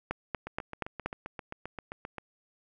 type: two click trains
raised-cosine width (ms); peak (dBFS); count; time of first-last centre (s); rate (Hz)
0.5; -23 / -16; 14 / 5; 0.47-2.183 / 0.11-1.06; 7.59 / 4.21
effects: none